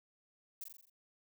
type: noise with echo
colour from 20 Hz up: violet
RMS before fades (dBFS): -44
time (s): 0.61-0.64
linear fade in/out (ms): 2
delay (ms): 43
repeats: 6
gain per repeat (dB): -4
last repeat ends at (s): 0.898
effects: none